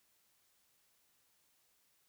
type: silence
effects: white hiss -74 dBFS RMS until 2.08 s